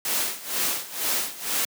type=noise with tremolo; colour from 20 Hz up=white; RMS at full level=-24 dBFS; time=0.05-1.65 s; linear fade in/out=2 ms; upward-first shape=sine; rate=2.1 Hz; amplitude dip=85%; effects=high-pass 200 Hz 12 dB/octave